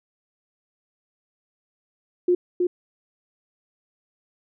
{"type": "tone with echo", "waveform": "sine", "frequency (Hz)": 356.7, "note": "F4", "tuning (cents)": 37, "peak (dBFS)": -15, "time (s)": [2.28, 2.35], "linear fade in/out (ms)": 5, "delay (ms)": 320, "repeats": 1, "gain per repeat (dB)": -3, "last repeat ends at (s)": 2.67, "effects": []}